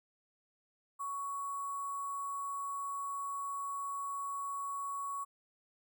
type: tone with sample-and-hold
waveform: sine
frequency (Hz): 1117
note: C#6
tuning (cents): +13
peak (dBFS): -36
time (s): 0.99-5.25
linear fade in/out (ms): 20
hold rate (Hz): 8820
effects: none